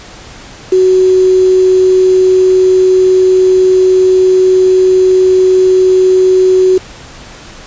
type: tone with quantisation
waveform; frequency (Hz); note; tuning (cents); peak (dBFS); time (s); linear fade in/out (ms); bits
sine; 372.6; F#4; +12; -4; 0.72-6.78; 5; 4
effects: pink hiss -32 dBFS RMS until 7.66 s + resampled to 16000 Hz

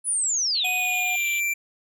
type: linear sweep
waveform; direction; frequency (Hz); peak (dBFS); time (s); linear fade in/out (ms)
sine; down; 10210 to 3000; -21; 0.04-0.68; 50
type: band-pass noise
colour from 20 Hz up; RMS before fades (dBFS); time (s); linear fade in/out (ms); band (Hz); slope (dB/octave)
white; -38; 0.54-1.41; 20; 2600 to 3700; 96
type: tone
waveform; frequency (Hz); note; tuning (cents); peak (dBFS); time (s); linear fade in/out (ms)
sine; 732; F#5; -19; -31; 0.64-1.16; 5
type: tone with pitch glide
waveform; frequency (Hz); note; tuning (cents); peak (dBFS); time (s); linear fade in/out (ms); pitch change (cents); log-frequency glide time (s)
square; 2489 to 2352; D#7 to D7; 0 to +2; -23; 0.64-1.54; 10; -98; 0.76-1.27
effects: none

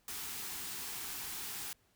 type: band-stop noise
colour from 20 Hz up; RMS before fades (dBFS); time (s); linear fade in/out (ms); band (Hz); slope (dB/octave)
white; -42; 0.08-1.73; 2; 470 to 700; 96
effects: pink hiss -72 dBFS RMS until 1.95 s

